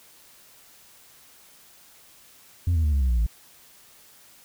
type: tone with pitch steps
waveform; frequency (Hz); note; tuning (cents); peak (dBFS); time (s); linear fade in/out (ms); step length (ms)
sine; 86.8 / 80.52 / 74.7 / 69.29 / 64.28 / 59.63 / 55.32; F2 / E2 / D2 / C#2 / C2 / A#1 / A1; -10 / -40 / +30 / 0 / -30 / +40 / +10; -16; 2.67-3.265; 5; 85
effects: tanh soft clip ceiling -18 dBFS + white hiss -53 dBFS RMS until 4.44 s